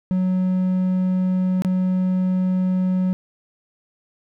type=tone with dropouts; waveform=triangle; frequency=184.8 Hz; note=F#3; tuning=2 cents flat; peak=-15 dBFS; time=0.11-3.13 s; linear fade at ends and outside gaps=0 ms; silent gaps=1.621-1.648 s; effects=none